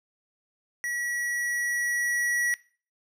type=tone with level ramp; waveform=square; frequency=1929 Hz; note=B6; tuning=41 cents flat; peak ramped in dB=-29 to -24 dBFS; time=0.84-2.54 s; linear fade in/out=0 ms; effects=noise-tail reverb RT60 0.4 s tail -20 dB re dry + low-pass 12000 Hz 12 dB/octave